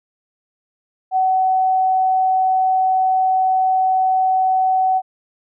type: tone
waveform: sine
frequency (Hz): 753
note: F#5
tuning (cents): +30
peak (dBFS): -13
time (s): 1.11-5.02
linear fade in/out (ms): 50
effects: none